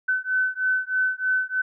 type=beating tone pair; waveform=sine; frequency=1514 / 1517.2 Hz; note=F#6 / F#6; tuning=+39 / +43 cents; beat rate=3.2 Hz; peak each=-24 dBFS; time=0.08-1.62 s; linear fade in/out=10 ms; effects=none